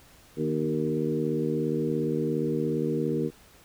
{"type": "harmonic tone with a mistuned harmonic", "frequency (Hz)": 77.2, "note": "D#2", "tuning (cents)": -13, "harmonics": [2, 3, 4, 5, 6], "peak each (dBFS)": [-31, -31, -31, -31, -31], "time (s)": [0.36, 3.31], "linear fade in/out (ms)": 50, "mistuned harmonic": 3, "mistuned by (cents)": 33, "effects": ["pink hiss -55 dBFS RMS until 3.64 s"]}